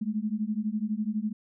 sine beating tone pair, 207.7 / 219.7 Hz, G#3 / A3, 0 / -2 cents, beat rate 12 Hz, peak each -30 / -30 dBFS, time 0.01-1.33 s, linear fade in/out 10 ms, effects none

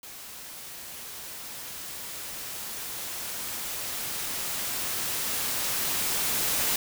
white noise with level ramp, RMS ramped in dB -43 to -26 dBFS, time 0.03-6.76 s, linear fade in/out 2 ms, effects none

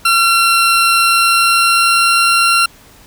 20% pulse tone with pitch glide, 1363 to 1371.7 Hz, F6 to F6, -43 to -32 cents, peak -4 dBFS, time 0.05-2.66 s, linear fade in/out 5 ms, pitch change +11 cents, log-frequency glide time 0.93-2.23 s, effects pink hiss -43 dBFS RMS until 3.06 s

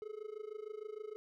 triangle tone with amplitude modulation, 427.5 Hz, A4, 50 cents flat, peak -37 dBFS, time 0.02-1.16 s, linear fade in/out 0 ms, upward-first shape sine, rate 26.5 Hz, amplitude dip 90%, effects none

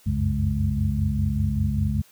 sine tone cluster, 66.6 / 90.4 / 95.5 / 139.5 / 210.2 Hz, C2 / F#2 / G2 / C#3 / G#3, +31 / -40 / -45 / +11 / +21 cents, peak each -27 dBFS, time 0.06-2.02 s, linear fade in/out 10 ms, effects white hiss -55 dBFS RMS until 2.11 s

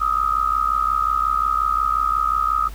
sine tone with amplitude modulation, 1263 Hz, D#6, 26 cents sharp, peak -13 dBFS, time 0-2.69 s, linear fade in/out 20 ms, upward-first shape sine, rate 65.6 Hz, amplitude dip 90%, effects added 50 Hz sine -31 dBFS peak until 2.74 s + pink hiss -44 dBFS RMS until 2.74 s

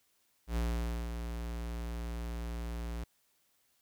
square tone with ADSR envelope, 58.1 Hz, A#1, 5 cents flat, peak -30 dBFS, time 0.47-3.04 s, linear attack 94 ms, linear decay 520 ms, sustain -7 dB, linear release 6 ms, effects white hiss -73 dBFS RMS until 3.81 s

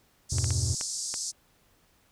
pink band-pass noise, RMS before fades -34 dBFS, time 0.29-1.32 s, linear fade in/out 20 ms, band 4900 to 8800 Hz, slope 48 dB/octave
triangle chord, E minor, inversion none, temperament equal, 82.41 / 98 / 123.47 Hz, E2 / G2 / B2, 0 / 0 / 0 cents, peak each -28 dBFS, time 0.32-0.75 s, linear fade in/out 5 ms
clicks, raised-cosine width 0.3 ms, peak -20 dBFS, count 5, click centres 0.384 / 0.443 / 0.506 / 0.811 / 1.141 s
effects pink hiss -65 dBFS RMS until 2.11 s

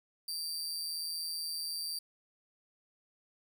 sawtooth tone with amplitude modulation, 4699 Hz, D8, in tune, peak -30 dBFS, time 0.28-1.99 s, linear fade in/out 5 ms, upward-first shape sine, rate 161 Hz, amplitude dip 65%, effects 12-bit

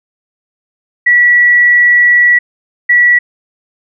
sine tone pair in turn, 1942 / 1942 Hz, B6 / B6, -30 / -30 cents, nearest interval unison, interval 0 cents, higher neither, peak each -4 dBFS, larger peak neither, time 1.06-2.39 / 2.89-3.19 s, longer first, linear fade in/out 10 ms, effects none

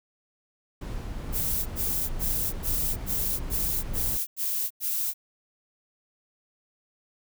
brown noise with tremolo, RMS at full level -32 dBFS, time 0.81-4.17 s, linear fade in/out 5 ms, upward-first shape triangle, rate 2.3 Hz, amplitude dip 25%
violet noise bursts, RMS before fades -28 dBFS, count 9, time 1.32-5.14 s, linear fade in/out 50 ms, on 340 ms, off 95 ms
effects none

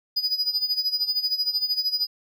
triangle tone with tremolo, 4949 Hz, D#8, 10 cents flat, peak -18 dBFS, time 0.16-2.07 s, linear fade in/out 10 ms, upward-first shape sine, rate 13 Hz, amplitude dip 80%, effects none

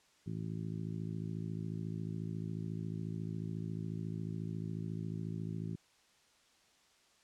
harmonic tone, 54.1 Hz, A1, 29 cents flat, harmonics 2 / 3 / 4 / 5 / 6 / 7, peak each -42 / -40 / -46 / -51 / -51 / -53 dBFS, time 0.26-5.76 s, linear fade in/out 10 ms, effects white hiss -68 dBFS RMS until 7.23 s + low-pass 7000 Hz 12 dB/octave

